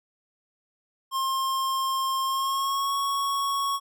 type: tone with pitch glide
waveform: square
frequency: 1065 to 1108.3 Hz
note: C6 to C#6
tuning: +30 to -1 cents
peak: -25 dBFS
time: 1.11-3.8 s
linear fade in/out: 50 ms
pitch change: +69 cents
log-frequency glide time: 2.24-2.94 s
effects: none